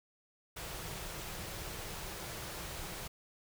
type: band-stop noise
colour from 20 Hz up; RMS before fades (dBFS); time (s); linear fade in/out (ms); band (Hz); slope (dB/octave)
pink; -43; 0.56-3.08; 10; 210 to 300; 96
effects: none